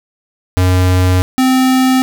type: tone pair in turn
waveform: square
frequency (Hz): 91.6 / 259.1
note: F#2 / C4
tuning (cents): -17 / -17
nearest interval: octave + tritone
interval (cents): 1800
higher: second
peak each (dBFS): -9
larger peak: neither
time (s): 0.57-1.22 / 1.38-2.02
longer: first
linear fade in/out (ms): 0
effects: none

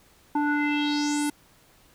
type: tone with low-pass filter sweep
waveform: square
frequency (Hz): 293.7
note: D4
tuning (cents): 0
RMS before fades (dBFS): -25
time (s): 0.35-1.3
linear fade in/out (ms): 5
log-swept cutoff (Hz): 1000 to 11000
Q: 4.4
effects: pink hiss -58 dBFS RMS until 1.94 s

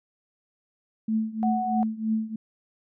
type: tone with tremolo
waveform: sine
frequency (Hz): 220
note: A3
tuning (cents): 0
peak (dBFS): -20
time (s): 1.08-2.36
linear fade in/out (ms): 5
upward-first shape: triangle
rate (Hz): 3.1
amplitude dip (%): 90
type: tone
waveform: sine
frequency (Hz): 740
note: F#5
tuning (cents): 0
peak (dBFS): -25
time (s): 1.43-1.83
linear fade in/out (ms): 0
effects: none

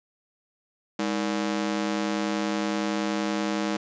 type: ring-modulated tone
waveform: sawtooth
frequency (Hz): 261.6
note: C4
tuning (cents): 0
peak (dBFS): -18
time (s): 0.99-3.77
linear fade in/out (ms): 5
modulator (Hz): 55.3
effects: resampled to 16000 Hz + 9-bit

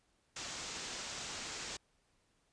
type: low-pass noise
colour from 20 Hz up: white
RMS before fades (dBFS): -44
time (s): 0.36-1.77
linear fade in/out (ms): 5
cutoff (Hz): 7600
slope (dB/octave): 48
effects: pink hiss -75 dBFS RMS until 2.52 s + resampled to 22050 Hz

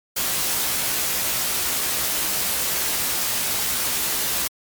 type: noise with comb filter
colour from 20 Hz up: white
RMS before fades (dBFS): -23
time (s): 0.16-4.48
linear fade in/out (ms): 10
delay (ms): 16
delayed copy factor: +0.6
effects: MP3 96 kbps

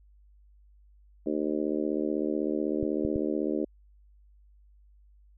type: harmonic tone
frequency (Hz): 76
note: D#2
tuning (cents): -40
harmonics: 3 / 4 / 5 / 6 / 7 / 8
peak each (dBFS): -34 / -30 / -32 / -37 / -36 / -40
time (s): 1.26-3.65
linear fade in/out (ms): 5
type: clicks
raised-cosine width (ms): 5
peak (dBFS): -21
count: 3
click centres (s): 2.829 / 3.05 / 3.159
effects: added 50 Hz sine -55 dBFS peak until 5.37 s

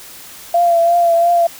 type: tone with vibrato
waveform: sine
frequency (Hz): 684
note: F5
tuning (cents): -36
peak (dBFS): -9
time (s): 0.54-1.47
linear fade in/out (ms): 5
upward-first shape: triangle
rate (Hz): 2.9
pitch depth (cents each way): 36
effects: white hiss -36 dBFS RMS until 1.59 s

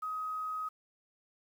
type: tone with quantisation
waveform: sine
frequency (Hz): 1262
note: D#6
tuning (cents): +24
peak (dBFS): -34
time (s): 0.02-0.69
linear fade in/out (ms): 10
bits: 10
effects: none

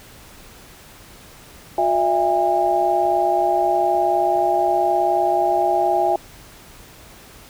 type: tone cluster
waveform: sine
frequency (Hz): 359.2 / 609 / 668 / 812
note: F4 / D#5 / E5 / G#5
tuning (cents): +49 / -37 / +23 / -39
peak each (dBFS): -23 / -26 / -19 / -19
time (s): 1.78-6.16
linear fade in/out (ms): 2
effects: pink hiss -44 dBFS RMS until 7.49 s

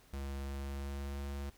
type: tone with pitch glide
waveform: square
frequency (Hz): 68.9 to 70.1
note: C#2 to C#2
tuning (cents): -10 to +20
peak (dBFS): -39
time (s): 0.13-1.5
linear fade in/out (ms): 5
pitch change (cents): +30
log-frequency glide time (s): 0.48-1.27
effects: pink hiss -64 dBFS RMS until 1.57 s

